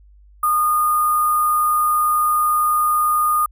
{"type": "tone with sample-and-hold", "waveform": "sine", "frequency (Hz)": 1223, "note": "D#6", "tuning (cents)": -30, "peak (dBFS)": -14, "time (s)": [0.43, 3.46], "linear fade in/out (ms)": 5, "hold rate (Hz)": 11025, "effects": ["added 50 Hz sine -45 dBFS peak until 3.51 s"]}